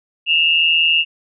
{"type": "tone pair together", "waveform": "sine", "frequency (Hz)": [2677, 2838], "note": ["E7", "F7"], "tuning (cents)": [26, 27], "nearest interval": "minor second", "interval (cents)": 101, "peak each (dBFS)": [-15, -14], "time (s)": [0.26, 1.05], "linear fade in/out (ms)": 50, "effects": []}